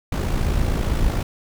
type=noise with amplitude modulation; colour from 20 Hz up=brown; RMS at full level=-18 dBFS; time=0.12-1.23 s; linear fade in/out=5 ms; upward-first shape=sine; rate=55.3 Hz; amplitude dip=50%; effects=none